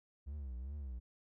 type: tone with vibrato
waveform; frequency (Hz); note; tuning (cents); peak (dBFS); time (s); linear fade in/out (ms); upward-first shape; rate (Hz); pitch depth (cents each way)
triangle; 67; C2; +42; -39; 0.26-1; 20; triangle; 2.5; 210
effects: none